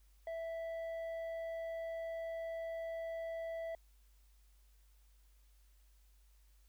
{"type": "tone with low-pass filter", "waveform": "square", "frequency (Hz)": 659.3, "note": "E5", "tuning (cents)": 0, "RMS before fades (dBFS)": -42, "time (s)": [0.27, 3.75], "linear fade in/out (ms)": 2, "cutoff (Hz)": 1400, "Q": 1.3, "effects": ["added 50 Hz sine -63 dBFS peak until 6.68 s", "white hiss -75 dBFS RMS until 6.68 s"]}